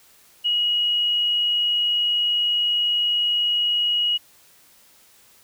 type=tone; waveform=sine; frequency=2900 Hz; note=F#7; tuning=35 cents flat; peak=-18 dBFS; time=0.44-4.18 s; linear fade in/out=20 ms; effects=white hiss -54 dBFS RMS until 5.43 s